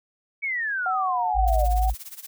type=exponential sweep; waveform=sine; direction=down; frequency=2283 to 577 Hz; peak=-24 dBFS; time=0.42-1.66 s; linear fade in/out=20 ms
type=tone with vibrato; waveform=sine; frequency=740 Hz; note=F#5; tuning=in tune; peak=-24 dBFS; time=0.86-1.9 s; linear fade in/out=2 ms; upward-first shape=triangle; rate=2.1 Hz; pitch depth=50 cents each way
type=tone; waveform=sine; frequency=54.3 Hz; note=A1; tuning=22 cents flat; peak=-19 dBFS; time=1.34-1.95 s; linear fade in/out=50 ms
type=noise with tremolo; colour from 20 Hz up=blue; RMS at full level=-37 dBFS; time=1.47-2.27 s; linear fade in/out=10 ms; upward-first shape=sine; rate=17 Hz; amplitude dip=85%
effects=none